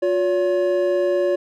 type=tone pair together; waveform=triangle; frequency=357.2 / 567 Hz; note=F4 / C#5; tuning=+39 / +39 cents; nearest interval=minor sixth; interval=800 cents; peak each=-18 / -17 dBFS; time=0.02-1.36 s; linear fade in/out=10 ms; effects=none